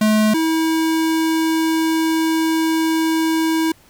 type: tone pair in turn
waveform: square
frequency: 215 / 322.1 Hz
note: A3 / E4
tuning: -40 / -40 cents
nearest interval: perfect fifth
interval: 700 cents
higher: second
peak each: -13 / -16 dBFS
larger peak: first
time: 0.01-0.34 / 0.34-3.72 s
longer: second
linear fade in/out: 5 ms
effects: pink hiss -51 dBFS RMS until 3.89 s